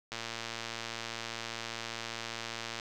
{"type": "click train", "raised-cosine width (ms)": 0.2, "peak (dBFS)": -20, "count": 309, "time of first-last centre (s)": [0.12, 2.798], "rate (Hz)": 115, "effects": []}